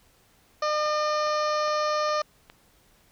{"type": "harmonic tone", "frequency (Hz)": 605, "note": "D#5", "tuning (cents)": -49, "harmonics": [1, 2, 3, 4, 5, 6, 7, 8, 9, 10], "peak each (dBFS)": [-26, -26, -37, -41, -45, -46, -39, -44, -41, -45], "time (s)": [0.62, 2.22], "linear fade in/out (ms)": 5}
{"type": "click train", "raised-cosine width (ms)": 0.3, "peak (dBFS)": -28, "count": 5, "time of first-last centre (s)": [0.86, 2.499], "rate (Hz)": 2.44}
{"effects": ["pink hiss -61 dBFS RMS until 3.11 s"]}